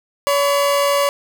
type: tone pair together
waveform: 30% pulse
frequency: 566.8 / 1010 Hz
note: C#5 / B5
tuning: +38 / +39 cents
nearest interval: minor seventh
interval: 1001 cents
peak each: -12 / -21 dBFS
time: 0.27-1.09 s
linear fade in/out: 0 ms
effects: none